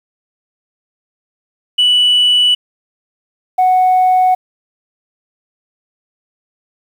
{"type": "tone pair in turn", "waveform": "sine", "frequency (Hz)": [2960, 740], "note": ["F#7", "F#5"], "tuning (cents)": [0, 0], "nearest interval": "2 octaves", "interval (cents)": 2400, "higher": "first", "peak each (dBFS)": -6, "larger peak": "neither", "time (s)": [[1.78, 2.55], [3.58, 4.35]], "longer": "neither", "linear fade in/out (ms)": 10, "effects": ["tanh soft clip ceiling -5 dBFS", "7-bit"]}